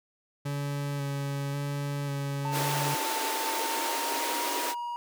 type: tone with vibrato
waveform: 40% pulse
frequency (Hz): 141.5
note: C#3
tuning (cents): +36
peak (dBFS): -29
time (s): 0.45-2.95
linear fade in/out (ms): 10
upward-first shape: square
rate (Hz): 0.92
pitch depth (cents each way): 14
type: tone with pitch glide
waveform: triangle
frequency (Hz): 891 to 955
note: A5 to A#5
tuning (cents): +22 to +42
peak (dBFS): -30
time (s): 2.45-4.96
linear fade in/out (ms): 0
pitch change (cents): +120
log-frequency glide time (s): 3.32-4.55
type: high-pass noise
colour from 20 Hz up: pink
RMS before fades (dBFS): -32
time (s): 2.51-4.75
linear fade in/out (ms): 50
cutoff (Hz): 270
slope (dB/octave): 96
effects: none